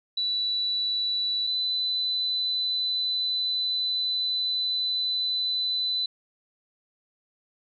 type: tone pair in turn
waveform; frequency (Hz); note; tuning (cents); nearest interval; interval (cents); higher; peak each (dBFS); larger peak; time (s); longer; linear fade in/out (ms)
sine; 3951 / 4004; B7 / B7; 0 / +23; unison; 23; second; -24; neither; 0.17-1.47 / 1.47-6.06; second; 5
effects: none